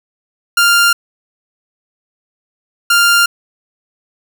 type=tone pair in turn; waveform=sawtooth; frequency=1396.9 / 1396.9 Hz; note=F6 / F6; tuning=0 / 0 cents; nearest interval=unison; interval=0 cents; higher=neither; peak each=-4 dBFS; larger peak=neither; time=0.57-0.93 / 2.9-3.26 s; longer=neither; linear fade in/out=5 ms; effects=none